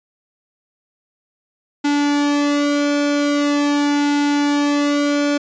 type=tone with flanger; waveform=sawtooth; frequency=289.3 Hz; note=D4; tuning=26 cents flat; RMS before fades=-17 dBFS; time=1.84-5.38 s; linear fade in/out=10 ms; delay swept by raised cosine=1.8 to 2.41 ms; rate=0.43 Hz; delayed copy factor=-0.85; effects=resampled to 16000 Hz